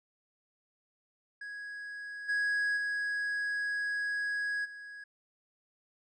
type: tone with level steps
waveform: triangle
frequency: 1661.2 Hz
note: G#6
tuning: in tune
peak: -38 / -26 / -29 / -42 dBFS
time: 1.41-5.04 s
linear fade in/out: 5 ms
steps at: 2.28 / 2.76 / 4.64 s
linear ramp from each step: 20 ms
effects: resampled to 22050 Hz